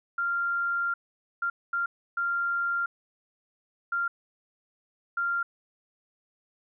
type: tone bursts at uneven times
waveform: sine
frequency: 1390 Hz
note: F6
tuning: 9 cents flat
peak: -25 dBFS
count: 6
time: 0.18-0.94 / 1.42-1.5 / 1.73-1.86 / 2.17-2.86 / 3.92-4.08 / 5.17-5.43 s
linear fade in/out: 5 ms
effects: none